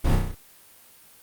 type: noise with echo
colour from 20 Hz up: brown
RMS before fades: -19 dBFS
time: 0.04-0.16 s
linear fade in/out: 10 ms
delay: 32 ms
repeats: 6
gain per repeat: -3 dB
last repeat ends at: 0.352 s
effects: white hiss -52 dBFS RMS until 1.22 s + Opus 32 kbps